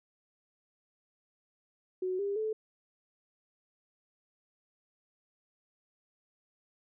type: tone with pitch steps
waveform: sine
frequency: 370 / 401.2 / 435 Hz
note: F#4 / G4 / A4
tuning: 0 / +40 / -20 cents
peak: -30 dBFS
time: 2.02-2.53 s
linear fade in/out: 5 ms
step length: 170 ms
effects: none